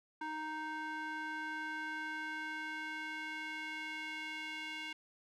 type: tone with band-pass filter sweep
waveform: square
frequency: 311.1 Hz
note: D#4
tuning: in tune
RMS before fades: -42 dBFS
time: 0.21-4.93 s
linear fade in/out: 5 ms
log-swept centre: 1200 to 2500 Hz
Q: 2.5
effects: none